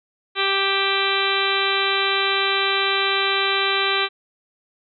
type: harmonic tone with a mistuned harmonic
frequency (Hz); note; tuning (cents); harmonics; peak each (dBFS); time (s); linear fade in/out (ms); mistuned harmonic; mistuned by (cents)
392; G4; 0; 1 / 2 / 3 / 4 / 5 / 6 / 7 / 8 / 9 / 10; -26 / -30 / -25 / -27 / -29 / -26 / -30 / -27 / -30 / -26; 0.35-4.09; 50; 7; -34
effects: none